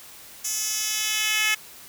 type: tone with high-pass filter sweep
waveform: 10% pulse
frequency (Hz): 430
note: A4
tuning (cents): -40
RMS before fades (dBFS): -25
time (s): 0.44-1.55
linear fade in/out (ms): 10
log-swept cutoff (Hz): 6800 to 2300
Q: 1.5
effects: white hiss -45 dBFS RMS until 1.88 s